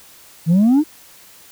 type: exponential sweep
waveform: sine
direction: up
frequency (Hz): 155.56 to 320.9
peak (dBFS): -7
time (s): 0.46-0.84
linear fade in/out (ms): 50
effects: tanh soft clip ceiling -9 dBFS + white hiss -45 dBFS RMS until 1.51 s